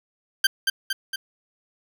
20% pulse tone with echo, 1566 Hz, G6, 2 cents flat, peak -10 dBFS, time 0.44-0.47 s, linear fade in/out 5 ms, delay 230 ms, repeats 3, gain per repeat -4 dB, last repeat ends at 1.16 s, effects none

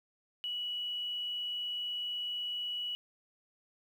sine tone with quantisation, 2936 Hz, F#7, 14 cents flat, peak -34 dBFS, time 0.44-2.95 s, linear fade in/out 0 ms, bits 10, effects none

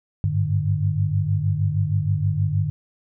sine tone cluster, 97.2 / 103.6 / 149.4 Hz, G2 / G#2 / D3, -14 / -4 / +30 cents, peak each -23 dBFS, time 0.24-2.7 s, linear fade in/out 0 ms, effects none

